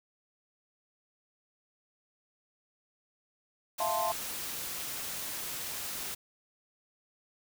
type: noise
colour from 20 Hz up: white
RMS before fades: -38 dBFS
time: 3.78-6.15 s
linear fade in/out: 10 ms
type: chord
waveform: sine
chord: F major seventh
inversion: third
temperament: equal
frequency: 659.3 / 698.5 / 880 / 1046.5 Hz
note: E5 / F5 / A5 / C6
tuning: 0 / 0 / 0 / 0 cents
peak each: -34 dBFS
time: 3.8-4.12 s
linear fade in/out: 2 ms
effects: none